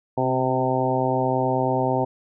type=harmonic tone with a mistuned harmonic; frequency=129.3 Hz; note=C3; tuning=20 cents flat; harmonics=1 / 2 / 3 / 4 / 5 / 6 / 7; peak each=-27 / -27 / -27 / -27 / -27 / -27 / -27 dBFS; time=0.17-2.05 s; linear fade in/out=10 ms; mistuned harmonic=2; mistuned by=+23 cents; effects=none